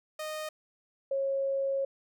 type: tone pair in turn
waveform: sawtooth / sine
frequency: 618 / 545.6 Hz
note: D#5 / C#5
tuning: -12 / -28 cents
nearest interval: major second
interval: 216 cents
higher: first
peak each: -31 / -27 dBFS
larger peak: second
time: 0.19-0.49 / 1.11-1.85 s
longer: second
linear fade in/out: 5 ms
effects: none